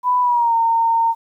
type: tone with pitch glide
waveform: sine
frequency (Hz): 993 to 915.9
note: B5 to A#5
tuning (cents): +9 to -31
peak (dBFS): -13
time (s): 0.03-1.15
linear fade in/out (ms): 50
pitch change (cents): -140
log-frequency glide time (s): 0.21-0.55
effects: 9-bit